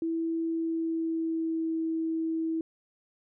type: tone with pitch glide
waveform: sine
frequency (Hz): 328.6 to 324.1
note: E4 to E4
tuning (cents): -5 to -29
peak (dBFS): -27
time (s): 0.02-2.61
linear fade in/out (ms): 2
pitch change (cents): -24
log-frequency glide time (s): 0.44-1.76
effects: none